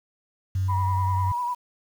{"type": "tone", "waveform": "sine", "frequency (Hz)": 94.6, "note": "F#2", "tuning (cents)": 39, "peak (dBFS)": -21, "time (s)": [0.55, 1.32], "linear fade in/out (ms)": 5}
{"type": "tone with vibrato", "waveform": "sine", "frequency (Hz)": 974, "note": "B5", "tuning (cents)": -24, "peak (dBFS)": -24, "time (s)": [0.68, 1.55], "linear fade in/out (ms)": 20, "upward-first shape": "sine", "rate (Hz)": 10, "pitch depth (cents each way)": 41}
{"effects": ["tanh soft clip ceiling -15 dBFS", "8-bit"]}